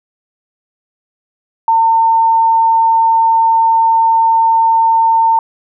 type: tone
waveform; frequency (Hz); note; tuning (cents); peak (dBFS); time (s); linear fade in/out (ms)
sine; 905; A5; +48; -7; 1.68-5.39; 2
effects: none